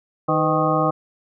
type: harmonic tone with a mistuned harmonic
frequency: 155.56 Hz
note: D#3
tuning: in tune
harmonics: 1 / 2 / 3 / 4 / 5 / 7 / 8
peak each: -24 / -24 / -24 / -24 / -24 / -24 / -24 dBFS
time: 0.28-0.91 s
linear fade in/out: 10 ms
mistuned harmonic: 3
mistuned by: +120 cents
effects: none